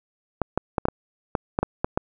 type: clicks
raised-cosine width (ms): 1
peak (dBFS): -7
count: 10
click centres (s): 0.417 / 0.576 / 0.782 / 0.854 / 0.885 / 1.352 / 1.589 / 1.63 / 1.845 / 1.975
effects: none